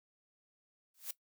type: noise with exponential growth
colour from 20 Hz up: blue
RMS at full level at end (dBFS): -36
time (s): 0.94-1.11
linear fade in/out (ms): 5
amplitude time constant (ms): 36
effects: noise-tail reverb RT60 0.1 s tail -17 dB re dry